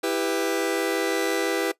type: chord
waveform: sawtooth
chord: E minor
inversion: none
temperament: just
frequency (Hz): 329.6 / 395.6 / 494.4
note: E4 / G4 / B4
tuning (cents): 0 / +16 / +2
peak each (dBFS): -23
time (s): 0.03-1.72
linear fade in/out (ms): 10
effects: noise-tail reverb RT60 0.1 s tail -19 dB re dry + resampled to 32000 Hz